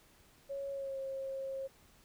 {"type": "tone with pitch glide", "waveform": "sine", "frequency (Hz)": [554, 537.9], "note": ["C#5", "C5"], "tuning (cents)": [-1, 48], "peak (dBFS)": -37, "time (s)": [0.49, 1.68], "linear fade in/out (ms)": 20, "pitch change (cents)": -51, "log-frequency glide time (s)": [0.71, 0.98], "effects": ["pink hiss -64 dBFS RMS until 2.04 s"]}